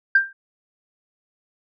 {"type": "tone with exponential decay", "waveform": "sine", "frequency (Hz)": 1583, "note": "G6", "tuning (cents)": 17, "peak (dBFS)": -8, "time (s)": [0.15, 0.33], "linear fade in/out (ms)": 5, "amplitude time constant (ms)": 39, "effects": ["tanh soft clip ceiling -4 dBFS"]}